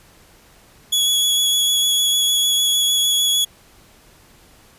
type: tone with vibrato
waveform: sawtooth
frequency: 3371 Hz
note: G#7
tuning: 25 cents sharp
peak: -12 dBFS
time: 0.92-3.45 s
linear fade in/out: 10 ms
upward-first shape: sine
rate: 6.6 Hz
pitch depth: 11 cents each way
effects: pink hiss -50 dBFS RMS until 4.78 s + resampled to 32000 Hz